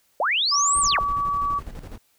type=linear two-way sweep; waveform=sine; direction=up then down; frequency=491.6 to 8940 to 491.6 Hz; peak=-19 dBFS; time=0.2-0.99 s; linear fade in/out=2 ms; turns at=0.8 s
type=tone; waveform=sine; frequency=1143 Hz; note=D6; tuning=47 cents flat; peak=-21 dBFS; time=0.51-1.6 s; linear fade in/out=20 ms
type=noise with tremolo; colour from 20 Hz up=brown; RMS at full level=-34 dBFS; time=0.75-1.98 s; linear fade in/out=2 ms; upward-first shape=square; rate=12 Hz; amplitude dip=60%
effects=white hiss -64 dBFS RMS until 2.18 s